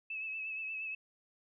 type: tone with vibrato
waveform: sine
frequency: 2600 Hz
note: E7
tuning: 24 cents flat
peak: -37 dBFS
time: 0.1-0.95 s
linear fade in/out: 5 ms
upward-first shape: sine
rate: 8.5 Hz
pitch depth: 35 cents each way
effects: none